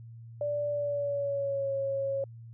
sine tone with pitch glide, 584 to 548 Hz, D5 to C#5, -10 to -20 cents, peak -28 dBFS, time 0.41-2.24 s, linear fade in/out 2 ms, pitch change -110 cents, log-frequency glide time 0.7-1.73 s, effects added 115 Hz sine -44 dBFS peak until 2.53 s

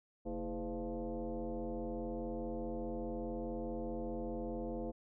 sine tone with frequency modulation, 141.6 Hz, C#3, 37 cents sharp, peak -37 dBFS, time 0.25-4.92 s, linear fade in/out 20 ms, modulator 184 Hz, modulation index 2.7, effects none

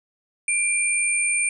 sine tone pair together, 2373 / 8959 Hz, D7 / C#9, +17 / +17 cents, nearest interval octave + major seventh, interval 2300 cents, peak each -22 dBFS, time 0.48-1.49 s, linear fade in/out 2 ms, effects none

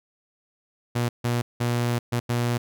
sawtooth tone bursts at uneven times, 119.9 Hz, A#2, 49 cents sharp, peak -18 dBFS, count 5, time 0.95-1.09 / 1.24-1.42 / 1.6-1.99 / 2.12-2.2 / 2.29-2.58 s, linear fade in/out 10 ms, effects none

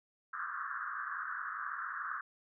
pink band-pass noise, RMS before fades -40 dBFS, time 0.33-2.21 s, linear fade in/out 5 ms, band 1100 to 1700 Hz, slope 96 dB/octave, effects none

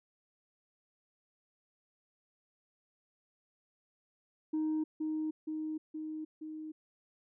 sine tone with echo, 311.3 Hz, D#4, 1 cent sharp, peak -28 dBFS, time 4.53-4.84 s, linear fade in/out 10 ms, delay 470 ms, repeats 4, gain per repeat -3 dB, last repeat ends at 6.72 s, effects tanh soft clip ceiling -28 dBFS

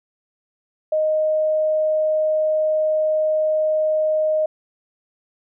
sine tone, 621 Hz, D#5, 3 cents flat, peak -16 dBFS, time 0.92-4.46 s, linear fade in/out 5 ms, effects none

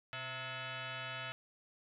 sine tone with frequency modulation, 658 Hz, E5, 3 cents flat, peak -40 dBFS, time 0.13-1.32 s, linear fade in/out 0 ms, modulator 392 Hz, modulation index 6.8, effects none

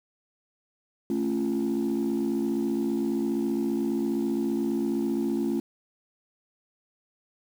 sine chord, A augmented, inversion none, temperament just, 220 / 275 / 343.8 Hz, A3 / C#4 / E#4, 0 / -14 / -27 cents, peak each -27 dBFS, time 1.1-5.6 s, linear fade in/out 2 ms, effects tanh soft clip ceiling -20 dBFS + 8-bit

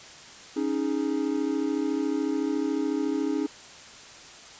triangle chord, C# suspended second, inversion none, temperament equal, 277.2 / 311.1 / 415.3 Hz, C#4 / D#4 / G#4, 0 / 0 / 0 cents, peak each -26 / -26 / -30 dBFS, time 0.56-3.47 s, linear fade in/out 10 ms, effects white hiss -46 dBFS RMS until 4.59 s + resampled to 16000 Hz

